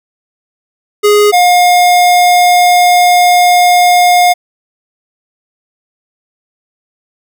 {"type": "tone pair in turn", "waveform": "square", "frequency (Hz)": [415.3, 712.9], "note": ["G#4", "F5"], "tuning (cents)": [0, 35], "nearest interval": "major sixth", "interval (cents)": 935, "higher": "second", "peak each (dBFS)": -5, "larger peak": "neither", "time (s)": [[1.03, 1.32], [1.32, 4.34]], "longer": "second", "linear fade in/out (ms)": 20, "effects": []}